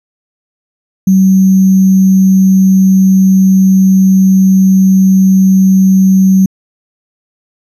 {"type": "tone with sample-and-hold", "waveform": "sine", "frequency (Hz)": 190, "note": "F#3", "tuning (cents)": 46, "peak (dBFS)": -3, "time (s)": [1.07, 6.46], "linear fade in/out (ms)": 5, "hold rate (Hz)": 6300, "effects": ["resampled to 32000 Hz"]}